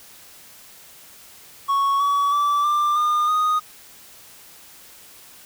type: tone with pitch steps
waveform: triangle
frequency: 1108.7 / 1134 / 1159.8 / 1186.2 / 1213.2 / 1240.9 Hz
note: C#6 / C#6 / D6 / D6 / D#6 / D#6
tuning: 0 / +39 / -22 / +17 / -44 / -5 cents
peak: -15 dBFS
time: 1.68-3.6 s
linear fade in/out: 20 ms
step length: 320 ms
effects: white hiss -46 dBFS RMS until 5.45 s